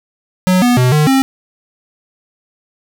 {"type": "tone with pitch steps", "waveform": "square", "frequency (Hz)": [184, 244.7, 126, 151.4, 267.2], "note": ["F#3", "B3", "B2", "D#3", "C4"], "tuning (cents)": [-9, -16, 35, -47, 36], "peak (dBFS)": -9, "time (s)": [0.47, 1.22], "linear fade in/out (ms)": 0, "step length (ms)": 150, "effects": []}